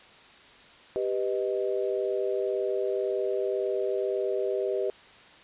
sine chord, G augmented, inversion none, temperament equal, 392 / 493.9 / 622.3 Hz, G4 / B4 / D#5, 0 / 0 / 0 cents, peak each -28 / -31 / -32 dBFS, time 0.96-4.9 s, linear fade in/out 0 ms, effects white hiss -52 dBFS RMS until 5.43 s + resampled to 8000 Hz

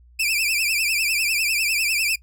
sawtooth tone with vibrato, 2498 Hz, D#7, 6 cents sharp, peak -16 dBFS, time 0.19-2.16 s, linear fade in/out 10 ms, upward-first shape triangle, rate 10 Hz, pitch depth 160 cents each way, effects noise-tail reverb RT60 0.1 s tail -23 dB re dry + added 60 Hz sine -48 dBFS peak until 2.22 s

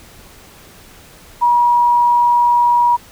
sine tone, 960 Hz, B5, 49 cents flat, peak -9 dBFS, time 1.41-2.97 s, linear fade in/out 20 ms, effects pink hiss -42 dBFS RMS until 3.11 s

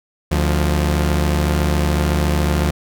sawtooth tone pair together, 73.79 / 175.5 Hz, D2 / F3, +9 / +9 cents, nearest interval octave + minor third, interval 1500 cents, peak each -12 / -17 dBFS, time 0.31-2.71 s, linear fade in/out 10 ms, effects none

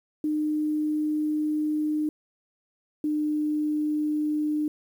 sine tone pair in turn, 304.2 / 301.9 Hz, D#4 / D4, -39 / +48 cents, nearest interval unison, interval 13 cents, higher first, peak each -23 dBFS, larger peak neither, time 0.24-2.09 / 3.04-4.68 s, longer first, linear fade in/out 2 ms, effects 9-bit

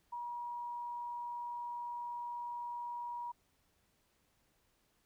sine tone, 958 Hz, A#5, 47 cents sharp, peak -39 dBFS, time 0.12-3.32 s, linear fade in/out 10 ms, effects pink hiss -75 dBFS RMS until 5.05 s

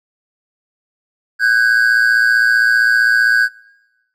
triangle tone pair together, 1511 / 1626.4 Hz, F#6 / G#6, +36 / -37 cents, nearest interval minor second, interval 127 cents, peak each -11 dBFS, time 1.39-3.49 s, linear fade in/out 50 ms, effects noise-tail reverb RT60 1.0 s tail -23 dB re dry

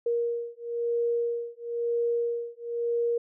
sine beating tone pair, 470.5 / 471.5 Hz, A#4 / A#4, +16 / +20 cents, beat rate 1 Hz, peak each -29 dBFS, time 0.06-3.18 s, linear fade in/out 5 ms, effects none

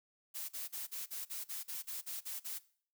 blue noise bursts, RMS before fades -42 dBFS, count 12, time 0.34-2.591 s, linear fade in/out 20 ms, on 150 ms, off 41 ms, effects noise-tail reverb RT60 0.5 s tail -19 dB re dry

